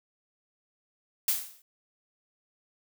blue noise with exponential decay, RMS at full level -23 dBFS, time 1.28-1.62 s, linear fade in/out 2 ms, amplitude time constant 73 ms, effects none

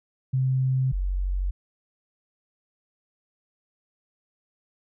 sine tone pair in turn, 130.81 / 46.44 Hz, C3 / F#1, 0 / +7 cents, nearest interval octave + tritone, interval 1793 cents, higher first, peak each -20 / -23 dBFS, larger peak first, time 0.33-0.92 / 0.92-1.51 s, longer neither, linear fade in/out 10 ms, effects none

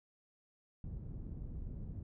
pink low-pass noise, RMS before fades -44 dBFS, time 0.84-2.03 s, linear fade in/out 2 ms, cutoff 170 Hz, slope 12 dB/octave, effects none

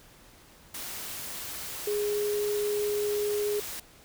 sine tone in noise, 415.3 Hz, G#4, in tune, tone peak -26 dBFS, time 1.87-3.6 s, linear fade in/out 5 ms, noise white, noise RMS -38 dBFS, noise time 0.74-3.8 s, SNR +9 dB, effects pink hiss -55 dBFS RMS until 4.04 s

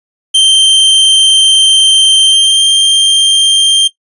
45% pulse tone with pitch glide, 3136 to 3174 Hz, G7 to G7, 0 to +21 cents, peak -4 dBFS, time 0.34-3.88 s, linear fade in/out 10 ms, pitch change +21 cents, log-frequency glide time 2.24-2.64 s, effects noise-tail reverb RT60 0.1 s tail -17 dB re dry + resampled to 24000 Hz

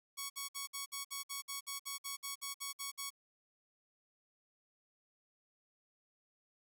5% pulse tone bursts, 1114 Hz, C#6, 8 cents sharp, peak -28 dBFS, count 16, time 0.17-3.105 s, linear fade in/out 20 ms, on 130 ms, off 57 ms, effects none

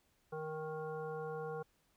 harmonic tone, 156.2 Hz, D#3, 7 cents sharp, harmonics 1 / 3 / 5 / 7 / 9, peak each -47 / -41 / -48 / -51 / -52 dBFS, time 0.32-1.63 s, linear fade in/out 10 ms, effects pink hiss -75 dBFS RMS until 1.96 s

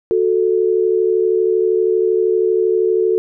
sine tone pair together, 367.6 / 440.3 Hz, F#4 / A4, -11 / +1 cents, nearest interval minor third, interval 312 cents, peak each -15 dBFS, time 0.11-3.18 s, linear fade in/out 0 ms, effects none

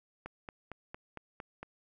click train, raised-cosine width 0.5 ms, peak -27 dBFS, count 7, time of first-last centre 0.26-1.63 s, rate 4.38 Hz, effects none

